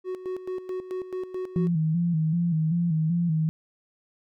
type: tone with tremolo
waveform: triangle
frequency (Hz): 370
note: F#4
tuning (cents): 0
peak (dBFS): -26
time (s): 0.04-1.7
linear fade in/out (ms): 50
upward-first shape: square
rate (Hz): 4.6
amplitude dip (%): 70
type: tone with vibrato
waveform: sine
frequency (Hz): 164.81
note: E3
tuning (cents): 0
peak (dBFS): -21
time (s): 1.56-3.49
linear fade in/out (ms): 0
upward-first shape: square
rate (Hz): 2.6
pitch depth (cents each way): 74
effects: none

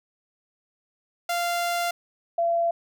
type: tone pair in turn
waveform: sawtooth / sine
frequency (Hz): 694 / 679.3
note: F5 / F5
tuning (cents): -11 / -48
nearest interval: unison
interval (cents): 37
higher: first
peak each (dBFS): -20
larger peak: neither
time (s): 1.29-1.91 / 2.38-2.71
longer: first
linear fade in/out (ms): 5
effects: none

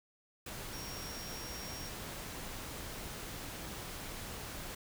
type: tone in noise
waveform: sine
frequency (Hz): 5588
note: F8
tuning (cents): 0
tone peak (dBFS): -47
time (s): 0.73-1.89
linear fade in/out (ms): 5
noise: pink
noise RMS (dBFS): -44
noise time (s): 0.46-4.75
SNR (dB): -6
effects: none

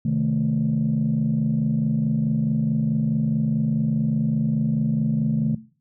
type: chord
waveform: sine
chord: A diminished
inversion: first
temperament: equal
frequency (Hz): 130.81 / 155.56 / 220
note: C3 / Eb3 / A3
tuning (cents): 0 / 0 / 0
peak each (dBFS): -25 / -22 / -22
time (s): 0.05-5.55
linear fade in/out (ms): 5
effects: noise-tail reverb RT60 0.4 s tail -18 dB re dry + tanh soft clip ceiling -13 dBFS

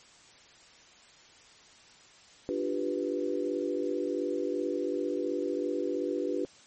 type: chord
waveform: sine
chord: G dominant seventh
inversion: second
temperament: equal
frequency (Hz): 293.7 / 349.2 / 392 / 493.9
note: D4 / F4 / G4 / B4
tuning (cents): 0 / 0 / 0 / 0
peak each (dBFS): -34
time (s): 2.49-6.45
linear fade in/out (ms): 0
effects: white hiss -56 dBFS RMS until 6.66 s + MP3 32 kbps

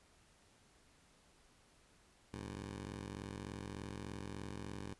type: ring-modulated tone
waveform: 15% pulse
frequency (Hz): 100.2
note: G2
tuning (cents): +38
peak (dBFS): -35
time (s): 2.33-4.94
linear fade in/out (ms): 5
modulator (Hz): 21.7
effects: pink hiss -68 dBFS RMS until 4.99 s + resampled to 24000 Hz

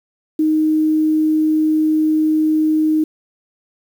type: tone with quantisation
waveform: sine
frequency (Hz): 311.1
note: D#4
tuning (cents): 0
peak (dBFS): -12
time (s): 0.39-3.04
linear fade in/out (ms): 5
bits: 7
effects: none

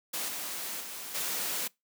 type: noise with level steps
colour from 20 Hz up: white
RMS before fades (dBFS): -34 / -37 / -41 / -33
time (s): 0.13-1.68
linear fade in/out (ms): 10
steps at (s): 0.28 / 0.8 / 1.14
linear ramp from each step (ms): 10
effects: noise-tail reverb RT60 0.2 s tail -24 dB re dry + high-pass 200 Hz 12 dB/octave

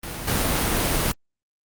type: noise with level steps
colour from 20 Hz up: pink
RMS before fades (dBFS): -32 / -22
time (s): 0.03-1.12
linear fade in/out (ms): 5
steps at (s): 0.27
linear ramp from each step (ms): 10
effects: Opus 32 kbps

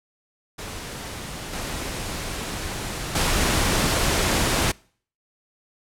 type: noise with level steps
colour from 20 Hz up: pink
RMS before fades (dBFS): -34 / -30 / -21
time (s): 0.58-4.72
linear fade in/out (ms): 10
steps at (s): 1.53 / 3.15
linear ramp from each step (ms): 5
effects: noise-tail reverb RT60 0.5 s tail -25 dB re dry + low-pass 11000 Hz 12 dB/octave

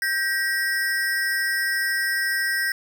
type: ring-modulated tone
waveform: square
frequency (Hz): 1744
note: A6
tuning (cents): -16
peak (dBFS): -19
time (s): 0.02-2.72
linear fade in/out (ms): 2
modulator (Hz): 161
effects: none

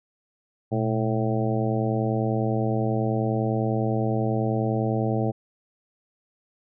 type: harmonic tone with a mistuned harmonic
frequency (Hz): 110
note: A2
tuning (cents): 0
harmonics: 1 / 2 / 3 / 4 / 5 / 6 / 7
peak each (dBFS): -25 / -28 / -30 / -31 / -32 / -33 / -33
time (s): 0.71-5.32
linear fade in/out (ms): 20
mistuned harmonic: 1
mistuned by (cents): +140
effects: none

